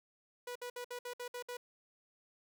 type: tone bursts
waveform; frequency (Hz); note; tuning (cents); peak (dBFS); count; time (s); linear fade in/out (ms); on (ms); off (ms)
sawtooth; 489.2; B4; -16; -37; 8; 0.47-1.57; 5; 85; 60
effects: none